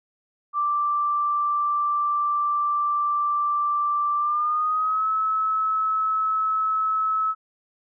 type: tone with pitch glide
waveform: sine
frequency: 1174.7 to 1295.9 Hz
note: D6 to E6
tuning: 0 to -30 cents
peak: -20 dBFS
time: 0.53-7.35 s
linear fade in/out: 50 ms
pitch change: +170 cents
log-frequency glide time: 4.17-5.07 s
effects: none